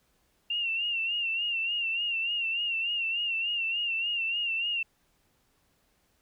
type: tone with vibrato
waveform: sine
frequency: 2763 Hz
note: F7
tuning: 19 cents flat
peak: -27 dBFS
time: 0.5-4.83 s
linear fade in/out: 5 ms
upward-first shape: sine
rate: 3.4 Hz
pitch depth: 67 cents each way
effects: pink hiss -70 dBFS RMS until 6.21 s